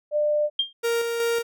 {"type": "tone", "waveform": "sine", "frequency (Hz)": 597, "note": "D5", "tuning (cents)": 28, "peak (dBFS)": -19, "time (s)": [0.11, 0.5], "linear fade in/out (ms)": 50}
{"type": "tone with exponential decay", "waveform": "sine", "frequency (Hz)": 3200, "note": "G7", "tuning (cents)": 35, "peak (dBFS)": -16, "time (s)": [0.59, 0.73], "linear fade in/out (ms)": 5, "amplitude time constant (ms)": 30}
{"type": "tone with tremolo", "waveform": "45% pulse", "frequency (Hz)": 466.2, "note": "A#4", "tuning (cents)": 0, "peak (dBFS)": -21, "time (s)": [0.83, 1.43], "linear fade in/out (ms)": 20, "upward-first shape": "square", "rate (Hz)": 2.7, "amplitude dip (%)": 35}
{"effects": []}